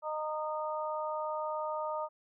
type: harmonic tone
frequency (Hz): 307.7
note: D#4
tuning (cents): -19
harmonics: 2 / 3 / 4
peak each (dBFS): -36 / -37 / -39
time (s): 0.02-2.09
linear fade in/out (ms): 50
effects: none